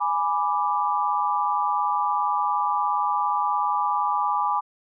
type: chord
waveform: sine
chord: G# diminished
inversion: none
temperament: equal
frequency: 830.6 / 987.8 / 1174.7 Hz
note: G#5 / B5 / D6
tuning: 0 / 0 / 0 cents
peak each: -25 dBFS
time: 0-4.61 s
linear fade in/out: 20 ms
effects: none